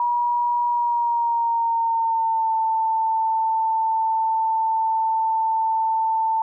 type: tone with pitch glide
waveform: sine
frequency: 960 to 890.6 Hz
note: B5 to A5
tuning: -49 to +21 cents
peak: -18 dBFS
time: 0-6.42 s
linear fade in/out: 2 ms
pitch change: -130 cents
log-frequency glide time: 0.68-2.55 s
effects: none